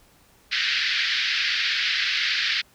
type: band-pass noise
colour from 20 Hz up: pink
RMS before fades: -24 dBFS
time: 0.51-2.62 s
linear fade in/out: 20 ms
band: 1600 to 4900 Hz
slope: 48 dB/octave
effects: pink hiss -57 dBFS RMS until 2.74 s